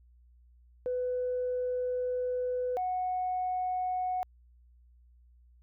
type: tone pair in turn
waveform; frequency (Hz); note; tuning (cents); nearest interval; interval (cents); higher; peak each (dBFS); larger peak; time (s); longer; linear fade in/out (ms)
sine; 499.4 / 735.1; B4 / F#5; +19 / -11; perfect fifth; 670; second; -28; neither; 0.86-2.77 / 2.77-4.23; first; 0
effects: tanh soft clip ceiling -24 dBFS + added 60 Hz sine -57 dBFS peak until 5.62 s